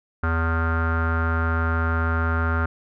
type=tone with low-pass filter; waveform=square; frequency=82.1 Hz; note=E2; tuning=6 cents flat; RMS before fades=-22 dBFS; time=0.23-2.66 s; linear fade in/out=5 ms; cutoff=1400 Hz; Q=8.2; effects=none